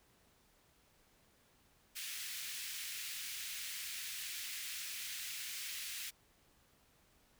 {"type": "high-pass noise", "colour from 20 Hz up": "pink", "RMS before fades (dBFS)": -44, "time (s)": [1.95, 6.11], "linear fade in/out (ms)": 20, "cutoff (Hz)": 2000, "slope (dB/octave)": 24, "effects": ["pink hiss -70 dBFS RMS until 7.39 s"]}